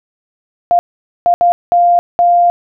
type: tone bursts at uneven times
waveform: sine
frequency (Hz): 698.5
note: F5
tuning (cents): 0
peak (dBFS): -6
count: 5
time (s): 0.71-0.79 / 1.26-1.34 / 1.41-1.52 / 1.72-1.99 / 2.19-2.5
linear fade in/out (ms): 0
effects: none